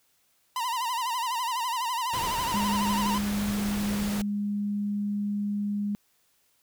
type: tone with vibrato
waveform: 45% pulse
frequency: 967 Hz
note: B5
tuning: 37 cents flat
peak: -27 dBFS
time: 0.56-3.18 s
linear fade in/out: 2 ms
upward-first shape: sine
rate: 12 Hz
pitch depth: 110 cents each way
type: noise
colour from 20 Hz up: pink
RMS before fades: -35 dBFS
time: 2.13-4.22 s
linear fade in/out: 5 ms
type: tone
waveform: sine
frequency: 204.8 Hz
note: G#3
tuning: 24 cents flat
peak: -26 dBFS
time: 2.54-5.95 s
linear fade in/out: 0 ms
effects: white hiss -68 dBFS RMS until 6.62 s